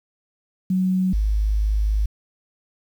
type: tone pair in turn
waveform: sine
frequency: 186.1 / 52.22 Hz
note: F#3 / G#1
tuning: +10 / +10 cents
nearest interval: octave + minor seventh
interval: 2200 cents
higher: first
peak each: -17 dBFS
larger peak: neither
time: 0.7-1.13 / 1.13-2.06 s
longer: second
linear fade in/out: 5 ms
effects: 8-bit